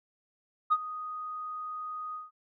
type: tone with ADSR envelope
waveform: sine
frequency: 1244.5 Hz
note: D#6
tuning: in tune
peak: -18 dBFS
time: 0.7-2.31 s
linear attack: 23 ms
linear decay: 46 ms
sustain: -17 dB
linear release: 170 ms
effects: tanh soft clip ceiling -16 dBFS